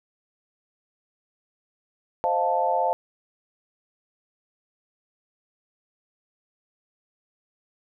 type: chord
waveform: sine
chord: F dominant seventh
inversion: second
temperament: equal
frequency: 523.3 / 622.3 / 698.5 / 880 Hz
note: C5 / Eb5 / F5 / A5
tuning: 0 / 0 / 0 / 0 cents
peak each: -27 / -29 / -25 / -24 dBFS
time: 2.24-2.93 s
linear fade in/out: 0 ms
effects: none